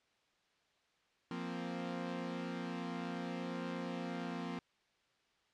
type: chord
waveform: sawtooth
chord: F suspended fourth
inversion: none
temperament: equal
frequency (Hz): 174.61 / 233.1 / 261.6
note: F3 / Bb3 / C4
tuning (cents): 0 / 0 / 0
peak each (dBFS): -39 / -40 / -40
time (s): 1.31-4.59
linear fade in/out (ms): 2
effects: white hiss -74 dBFS RMS until 5.53 s + low-pass 4000 Hz 12 dB/octave